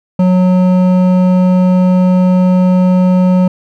sine tone with hard clipping, 183.1 Hz, F#3, 18 cents flat, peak -8 dBFS, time 0.19-3.48 s, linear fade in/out 5 ms, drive 10 dB, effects none

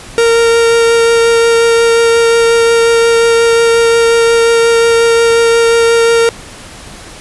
45% pulse tone with vibrato, 462.4 Hz, A#4, 14 cents flat, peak -6 dBFS, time 0.18-6.29 s, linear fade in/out 0 ms, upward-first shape triangle, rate 5.6 Hz, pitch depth 10 cents each way, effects pink hiss -31 dBFS RMS until 7.2 s + resampled to 24000 Hz

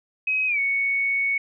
sine tone with pitch glide, 2537 to 2221 Hz, D#7 to C#7, +33 to +3 cents, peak -20 dBFS, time 0.27-1.38 s, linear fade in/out 5 ms, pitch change -230 cents, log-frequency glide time 0.47-0.59 s, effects none

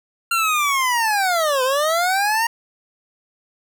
25% pulse linear two-way sweep, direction down then up, 1387 to 502 to 936 Hz, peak -13 dBFS, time 0.31-2.47 s, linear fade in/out 5 ms, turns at 1.63 s, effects none

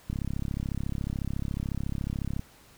click train, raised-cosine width 5 ms, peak -19 dBFS, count 79, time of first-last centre 0.1-2.394 s, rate 34 Hz, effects pink hiss -56 dBFS RMS until 2.77 s

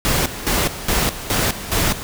pink noise with tremolo, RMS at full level -18 dBFS, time 0.05-2.03 s, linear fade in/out 0 ms, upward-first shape square, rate 2.4 Hz, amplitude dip 75%, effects none

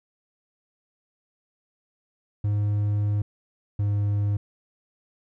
triangle tone pair in turn, 103.5 / 102.43 Hz, G#2 / G#2, -5 / -23 cents, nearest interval unison, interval 18 cents, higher first, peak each -19 dBFS, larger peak neither, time 2.44-3.22 / 3.79-4.37 s, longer first, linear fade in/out 5 ms, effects none

